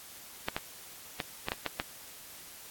clicks, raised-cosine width 0.3 ms, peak -14 dBFS, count 7, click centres 0.485 / 0.565 / 1.202 / 1.485 / 1.519 / 1.663 / 1.799 s, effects white hiss -49 dBFS RMS until 2.7 s + AAC 64 kbps

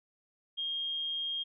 sine tone, 3231 Hz, G#7, 48 cents flat, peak -32 dBFS, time 0.57-1.44 s, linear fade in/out 20 ms, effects none

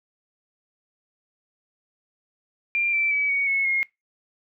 sine tone with pitch steps, 2383 / 2334 / 2286 / 2239 / 2193 / 2148 Hz, D7 / D7 / D7 / C#7 / C#7 / C7, +25 / -11 / -47 / +17 / -19 / +45 cents, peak -20 dBFS, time 2.75-3.83 s, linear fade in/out 0 ms, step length 180 ms, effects noise-tail reverb RT60 0.2 s tail -22 dB re dry

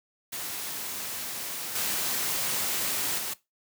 white noise with level steps, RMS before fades -35 / -29 / -33 dBFS, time 0.32-3.34 s, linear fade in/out 10 ms, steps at 1.75 / 3.18 s, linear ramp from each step 5 ms, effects noise-tail reverb RT60 0.2 s tail -18 dB re dry + high-pass 100 Hz 12 dB/octave

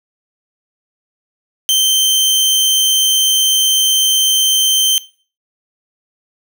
sawtooth tone, 3116 Hz, G7, 11 cents flat, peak -7 dBFS, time 1.69-4.98 s, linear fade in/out 0 ms, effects noise-tail reverb RT60 0.4 s tail -21 dB re dry

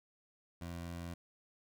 20% pulse tone, 85.8 Hz, F2, 30 cents flat, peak -37 dBFS, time 0.61-1.14 s, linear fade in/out 5 ms, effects none

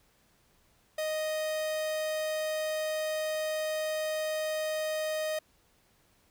45% pulse tone, 622.3 Hz, D#5, in tune, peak -30 dBFS, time 0.98-5.39 s, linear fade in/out 5 ms, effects pink hiss -67 dBFS RMS until 6.3 s

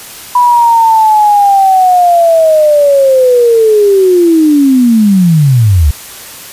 sine linear sweep, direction down, 987.8 to 66.6 Hz, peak -3 dBFS, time 0.35-5.91 s, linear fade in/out 5 ms, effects white hiss -28 dBFS RMS until 6.52 s + resampled to 32000 Hz

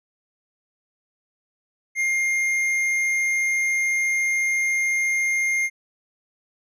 sine tone with tanh clipping, 2119 Hz, C7, 21 cents sharp, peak -21 dBFS, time 1.95-5.7 s, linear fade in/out 50 ms, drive 9 dB, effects none

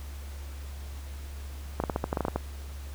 clicks, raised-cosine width 1 ms, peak -13 dBFS, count 11, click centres 1.801 / 1.838 / 1.898 / 1.961 / 2.041 / 2.129 / 2.172 / 2.207 / 2.251 / 2.283 / 2.36 s, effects added 70 Hz sine -37 dBFS peak until 2.94 s + pink hiss -50 dBFS RMS until 2.94 s

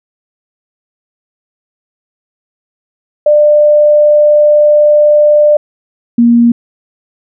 sine tone pair in turn, 596 / 236 Hz, D5 / A#3, +25 / +22 cents, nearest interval octave + major third, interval 1603 cents, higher first, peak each -3 dBFS, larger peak neither, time 3.26-5.57 / 6.18-6.52 s, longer first, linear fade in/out 5 ms, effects none

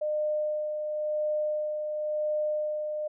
sine tone with tremolo, 606 Hz, D#5, 46 cents flat, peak -25 dBFS, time 0.01-3.08 s, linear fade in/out 10 ms, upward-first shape sine, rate 0.95 Hz, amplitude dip 40%, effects none

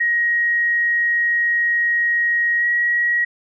sine tone with pitch glide, 1887 to 1906.7 Hz, A#6 to A#6, +21 to +39 cents, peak -15 dBFS, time 0-3.25 s, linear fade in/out 10 ms, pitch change +18 cents, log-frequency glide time 2.58-2.65 s, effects none

